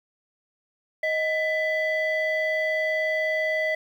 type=tone pair together; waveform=sine; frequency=628.1 / 1994 Hz; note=D#5 / B6; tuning=+16 / +16 cents; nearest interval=octave + minor sixth; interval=2000 cents; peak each=-23 dBFS; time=1.03-3.75 s; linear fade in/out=5 ms; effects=tanh soft clip ceiling -19 dBFS + 9-bit